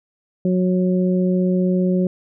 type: harmonic tone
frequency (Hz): 183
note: F#3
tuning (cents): -19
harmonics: 1 / 2 / 3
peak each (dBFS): -16 / -22 / -26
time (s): 0.45-2.07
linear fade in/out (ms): 2
effects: none